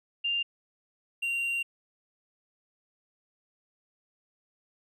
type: tone pair in turn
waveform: sine / triangle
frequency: 2794 / 2765 Hz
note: F7 / F7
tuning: 0 / -18 cents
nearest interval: unison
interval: 18 cents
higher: first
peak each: -26 dBFS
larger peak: neither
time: 0.24-0.43 / 1.22-1.63 s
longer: second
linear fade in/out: 10 ms
effects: none